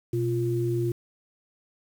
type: tone pair together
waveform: sine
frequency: 123.14 / 348.3 Hz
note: B2 / F4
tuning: -5 / -5 cents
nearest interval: octave + tritone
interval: 1800 cents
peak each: -26 / -26 dBFS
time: 0.13-0.92 s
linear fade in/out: 5 ms
effects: 8-bit